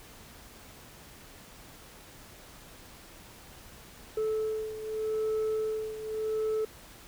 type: beating tone pair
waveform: sine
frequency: 435.2 / 436.03 Hz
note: A4 / A4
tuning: -19 / -16 cents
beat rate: 0.83 Hz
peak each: -28 / -32 dBFS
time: 4.17-6.65 s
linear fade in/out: 5 ms
effects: tanh soft clip ceiling -26 dBFS + pink hiss -51 dBFS RMS until 7.07 s